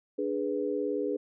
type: chord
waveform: sine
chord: G# diminished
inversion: second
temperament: equal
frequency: 293.7 / 415.3 / 493.9 Hz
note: D4 / G#4 / B4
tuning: 0 / 0 / 0 cents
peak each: -33 / -31 / -33 dBFS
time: 0.18-1.17 s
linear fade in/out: 10 ms
effects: none